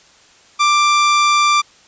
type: tone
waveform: sawtooth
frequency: 1180 Hz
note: D6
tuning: 8 cents sharp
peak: -7 dBFS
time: 0.59-1.62 s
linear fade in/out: 20 ms
effects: white hiss -48 dBFS RMS until 1.87 s + resampled to 16000 Hz